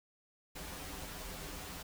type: noise with comb filter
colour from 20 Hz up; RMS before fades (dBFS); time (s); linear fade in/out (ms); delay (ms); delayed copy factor
pink; -45; 0.55-1.83; 10; 8.7; -0.85
effects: none